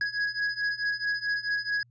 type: beating tone pair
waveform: square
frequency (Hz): 1661.2 / 1665.8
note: G#6 / G#6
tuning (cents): 0 / +5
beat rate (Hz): 4.6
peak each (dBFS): -32 / -30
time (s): 0.01-1.83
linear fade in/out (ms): 2
effects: added 120 Hz sine -58 dBFS peak until 1.9 s + resampled to 16000 Hz